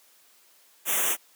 white band-stop noise, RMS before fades -25 dBFS, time 0.85-1.17 s, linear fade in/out 50 ms, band 3500 to 5800 Hz, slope 96 dB/octave, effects white hiss -59 dBFS RMS until 1.35 s + high-pass 300 Hz 12 dB/octave

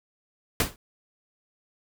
pink noise with exponential decay, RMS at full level -18 dBFS, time 0.6-0.76 s, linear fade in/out 2 ms, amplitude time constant 34 ms, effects none

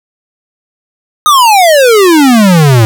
square exponential sweep, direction down, 1264 to 108 Hz, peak -3 dBFS, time 1.26-2.85 s, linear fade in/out 0 ms, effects none

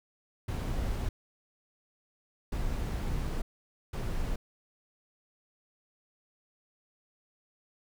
brown noise bursts at uneven times, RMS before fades -32 dBFS, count 3, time 0.48-1.09 / 2.52-3.42 / 3.93-4.36 s, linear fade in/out 5 ms, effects none

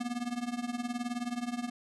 square tone with tremolo, 241.4 Hz, B3, 39 cents flat, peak -30 dBFS, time 0-1.7 s, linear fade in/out 10 ms, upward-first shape triangle, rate 19 Hz, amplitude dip 90%, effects resampled to 24000 Hz

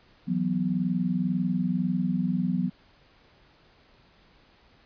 sine chord, E suspended second, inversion none, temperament equal, 164.81 / 185 / 246.9 Hz, E3 / F#3 / B3, 0 / 0 / 0 cents, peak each -30 / -26 / -29 dBFS, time 0.27-2.7 s, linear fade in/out 20 ms, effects pink hiss -59 dBFS RMS until 4.85 s + resampled to 11025 Hz

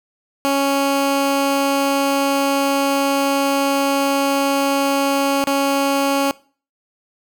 15% pulse tone with dropouts, 277.2 Hz, C#4, in tune, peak -9 dBFS, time 0.45-6.31 s, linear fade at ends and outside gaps 0 ms, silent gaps 5.44-5.472 s, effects noise-tail reverb RT60 0.4 s tail -21 dB re dry

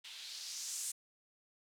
violet noise with low-pass filter sweep, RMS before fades -44 dBFS, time 0.04-0.92 s, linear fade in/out 10 ms, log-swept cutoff 3100 to 8400 Hz, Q 2.2, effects none

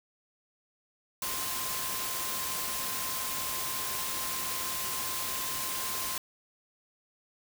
sine tone in noise, 1046.5 Hz, C6, in tune, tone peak -41 dBFS, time 1.22-6.18 s, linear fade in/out 2 ms, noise white, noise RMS -34 dBFS, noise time 1.22-6.18 s, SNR -10 dB, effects none

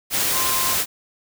sine tone in noise, 1046.5 Hz, C6, in tune, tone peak -26 dBFS, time 0.32-0.77 s, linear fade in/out 50 ms, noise white, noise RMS -21 dBFS, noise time 0.1-0.86 s, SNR -8 dB, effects none

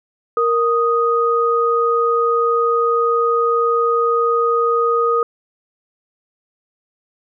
sine tone pair together, 466.2 / 1244.5 Hz, A#4 / D#6, 0 / 0 cents, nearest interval octave + perfect fourth, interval 1700 cents, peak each -16 dBFS, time 0.37-5.23 s, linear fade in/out 2 ms, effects none

